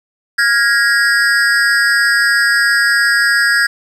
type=tone with amplitude modulation; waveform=square; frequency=1649 Hz; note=G#6; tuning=13 cents flat; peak=-6 dBFS; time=0.38-3.67 s; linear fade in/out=10 ms; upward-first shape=sine; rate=243 Hz; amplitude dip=100%; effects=low-pass 8000 Hz 12 dB/octave + 7-bit